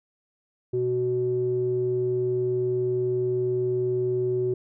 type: tone with low-pass filter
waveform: square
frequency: 124.1 Hz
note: B2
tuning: 9 cents sharp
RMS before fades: -25 dBFS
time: 0.73-4.54 s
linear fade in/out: 5 ms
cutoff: 380 Hz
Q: 8.7
effects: none